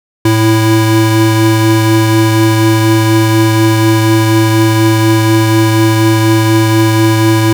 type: tone pair together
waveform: square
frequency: 111.24 / 329.6 Hz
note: A2 / E4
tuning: +19 / 0 cents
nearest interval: octave + perfect fifth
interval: 1881 cents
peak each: -10 dBFS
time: 0.25-7.53 s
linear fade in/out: 5 ms
effects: none